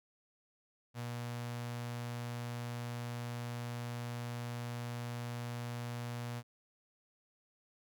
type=tone with notch filter; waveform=sawtooth; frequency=120 Hz; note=B2; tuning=49 cents flat; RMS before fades=-41 dBFS; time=0.94-6.43 s; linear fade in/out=50 ms; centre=330 Hz; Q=1.8; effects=none